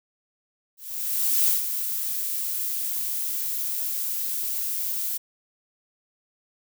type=noise with ADSR envelope; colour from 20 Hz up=violet; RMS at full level=-20 dBFS; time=0.77-5.18 s; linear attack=710 ms; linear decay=140 ms; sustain=-8 dB; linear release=14 ms; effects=none